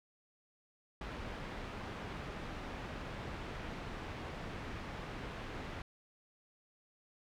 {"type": "low-pass noise", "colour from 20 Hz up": "pink", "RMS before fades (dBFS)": -44, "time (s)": [1.01, 5.82], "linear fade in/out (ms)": 2, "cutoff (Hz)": 2600, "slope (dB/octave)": 12, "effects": []}